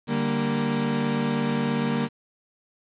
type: chord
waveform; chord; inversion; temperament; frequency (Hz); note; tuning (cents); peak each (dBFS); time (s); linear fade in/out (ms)
35% pulse; G minor; second; equal; 146.83 / 196 / 233.1; D3 / G3 / Bb3; 0 / 0 / 0; -27 / -28 / -23; 0.07-2.09; 50
effects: resampled to 8000 Hz + 8-bit